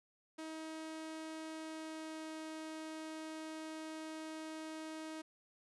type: tone with pitch glide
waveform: sawtooth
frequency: 317.3 to 315.5 Hz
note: D#4 to D#4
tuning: +34 to +24 cents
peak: -40 dBFS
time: 0.38-5.22 s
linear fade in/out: 10 ms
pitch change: -10 cents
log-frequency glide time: 1.53-2.37 s
effects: resampled to 24000 Hz